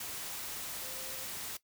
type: tone in noise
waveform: sine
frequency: 524 Hz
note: C5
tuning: 2 cents sharp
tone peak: -52 dBFS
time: 0.82-1.25 s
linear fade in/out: 5 ms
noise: white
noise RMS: -41 dBFS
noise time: 0-1.57 s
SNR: -14 dB
effects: noise-tail reverb RT60 0.1 s tail -17 dB re dry